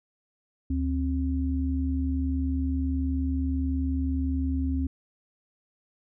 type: tone pair together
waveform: sine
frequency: 74.53 / 265.1 Hz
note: D2 / C4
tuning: +26 / +23 cents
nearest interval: octave + minor seventh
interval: 2197 cents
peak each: -26 / -28 dBFS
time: 0.7-4.87 s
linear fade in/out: 5 ms
effects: none